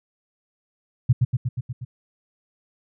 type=tone with echo; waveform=sine; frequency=123.47 Hz; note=B2; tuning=in tune; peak=-11 dBFS; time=1.09-1.13 s; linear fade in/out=10 ms; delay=120 ms; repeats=6; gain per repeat=-3 dB; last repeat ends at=1.85 s; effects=none